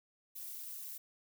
violet noise with amplitude modulation, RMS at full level -42 dBFS, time 0.35-0.98 s, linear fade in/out 10 ms, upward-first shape sine, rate 232 Hz, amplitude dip 75%, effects none

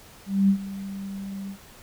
sine tone with ADSR envelope, 196 Hz, G3, in tune, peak -14 dBFS, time 0.26-1.58 s, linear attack 230 ms, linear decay 84 ms, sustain -17 dB, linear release 83 ms, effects pink hiss -49 dBFS RMS until 1.82 s

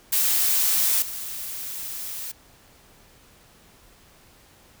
blue noise with level steps, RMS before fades -21 / -33 dBFS, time 0.12-2.32 s, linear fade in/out 10 ms, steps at 1.02 s, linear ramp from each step 2 ms, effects pink hiss -54 dBFS RMS until 4.8 s

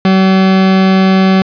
40% pulse tone, 190 Hz, F#3, 46 cents sharp, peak -5 dBFS, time 0.05-1.42 s, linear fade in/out 2 ms, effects resampled to 11025 Hz + 7-bit

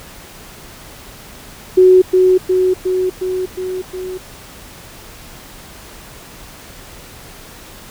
sine tone with echo, 370 Hz, F#4, in tune, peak -4 dBFS, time 1.77-2.02 s, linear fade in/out 10 ms, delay 360 ms, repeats 6, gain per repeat -3 dB, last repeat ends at 4.18 s, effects pink hiss -37 dBFS RMS until 7.9 s

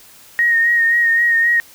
sine tone with vibrato, 1864.7 Hz, A#6, in tune, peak -11 dBFS, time 0.39-1.6 s, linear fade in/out 0 ms, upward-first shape sine, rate 3.8 Hz, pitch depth 30 cents each way, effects white hiss -44 dBFS RMS until 1.74 s

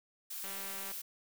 blue noise, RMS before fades -42 dBFS, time 0.3-1.02 s, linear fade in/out 10 ms
click train, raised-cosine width 0.3 ms, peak -31 dBFS, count 94, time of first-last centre 0.44-0.917 s, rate 195 Hz
effects none

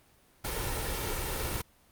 pink noise with comb filter, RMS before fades -33 dBFS, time 0.44-1.62 s, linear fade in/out 10 ms, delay 2.2 ms, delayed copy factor +0.5, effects pink hiss -63 dBFS RMS until 1.91 s + Opus 32 kbps

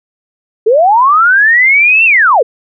sine linear two-way sweep, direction up then down, 409.6 to 2736 to 409.6 Hz, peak -4 dBFS, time 0.66-2.43 s, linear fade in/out 10 ms, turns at 2.05 s, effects none

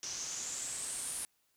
white noise with low-pass filter sweep, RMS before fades -40 dBFS, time 0.03-1.25 s, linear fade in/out 0 ms, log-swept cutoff 5800 to 10000 Hz, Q 6.4, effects white hiss -75 dBFS RMS until 1.56 s

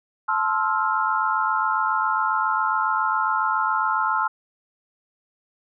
sine chord, F major seventh, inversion first, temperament just, 873.1 / 1047.7 / 1309.6 / 1396.9 Hz, A5 / C6 / E6 / F6, -14 / +2 / -12 / 0 cents, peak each -25 dBFS, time 0.28-4.28 s, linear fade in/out 10 ms, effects none

